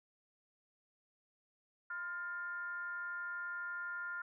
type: tone with frequency modulation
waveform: sine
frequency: 1407 Hz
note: F6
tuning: 12 cents sharp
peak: -39 dBFS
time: 1.9-4.22 s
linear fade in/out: 5 ms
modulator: 377 Hz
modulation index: 0.49
effects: none